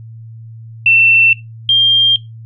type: tone pair in turn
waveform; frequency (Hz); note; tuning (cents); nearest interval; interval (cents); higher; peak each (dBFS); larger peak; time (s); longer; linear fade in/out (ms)
sine; 2687 / 3195; E7 / G7; +33 / +32; minor third; 299; second; -6; neither; 0.86-1.33 / 1.69-2.16; neither; 2
effects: noise-tail reverb RT60 0.2 s tail -18 dB re dry + added 113 Hz sine -30 dBFS peak until 2.45 s